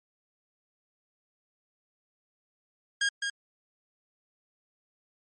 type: tone with echo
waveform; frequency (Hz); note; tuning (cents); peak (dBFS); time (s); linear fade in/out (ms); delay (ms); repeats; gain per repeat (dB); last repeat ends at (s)
sawtooth; 1624; G#6; -39; -20; 3.01-3.09; 5; 210; 1; -5; 3.3
effects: MP3 32 kbps